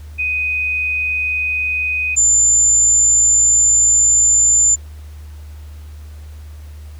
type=tone pair in turn; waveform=sine; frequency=2498 / 7143 Hz; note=D#7 / A8; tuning=+6 / +25 cents; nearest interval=octave + tritone; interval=1819 cents; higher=second; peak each=-16 / -9 dBFS; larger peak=second; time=0.18-2.16 / 2.16-4.76 s; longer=second; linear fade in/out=20 ms; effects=added 75 Hz sine -31 dBFS peak until 6.99 s + pink hiss -49 dBFS RMS until 6.99 s